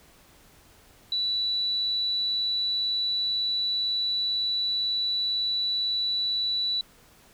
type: tone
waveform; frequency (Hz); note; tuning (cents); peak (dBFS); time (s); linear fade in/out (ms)
sine; 3951; B7; 0; -24; 1.12-6.81; 2
effects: pink hiss -56 dBFS RMS until 7.33 s